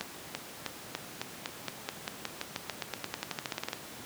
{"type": "accelerating click train", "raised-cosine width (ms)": 0.2, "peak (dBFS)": -15, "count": 26, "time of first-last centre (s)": [0.01, 3.731], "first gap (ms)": 340, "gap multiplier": 0.92, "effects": ["pink hiss -45 dBFS RMS until 4.05 s", "high-pass 150 Hz 12 dB/octave"]}